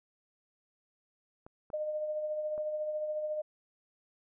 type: clicks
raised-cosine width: 1 ms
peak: -35 dBFS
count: 3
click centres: 1.465 / 1.702 / 2.579 s
type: tone with tremolo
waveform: sine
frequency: 610 Hz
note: D#5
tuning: 34 cents flat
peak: -30 dBFS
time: 1.73-3.42 s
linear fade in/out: 10 ms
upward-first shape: triangle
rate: 14 Hz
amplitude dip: 45%
effects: none